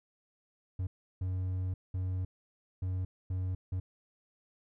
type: tone bursts at uneven times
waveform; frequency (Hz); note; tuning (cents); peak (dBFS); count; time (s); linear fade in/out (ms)
triangle; 92.5; F#2; 0; -29; 6; 0.79-0.87 / 1.21-1.74 / 1.94-2.25 / 2.82-3.05 / 3.3-3.55 / 3.72-3.8; 5
effects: none